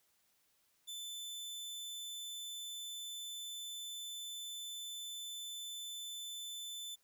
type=tone; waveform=sawtooth; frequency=3520 Hz; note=A7; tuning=in tune; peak=-40 dBFS; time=0.87-6.96 s; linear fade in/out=20 ms; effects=white hiss -75 dBFS RMS until 7.03 s